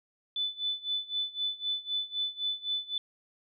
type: tone with tremolo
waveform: sine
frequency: 3498 Hz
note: A7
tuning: 11 cents flat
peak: -27 dBFS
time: 0.36-2.98 s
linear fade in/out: 2 ms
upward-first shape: sine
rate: 3.9 Hz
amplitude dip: 90%
effects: none